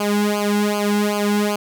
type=tone with flanger; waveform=sawtooth; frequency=206.7 Hz; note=G#3; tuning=8 cents flat; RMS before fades=-19 dBFS; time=0-1.56 s; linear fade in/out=5 ms; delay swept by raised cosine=0.53 to 1.73 ms; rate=2.6 Hz; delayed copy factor=-1; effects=none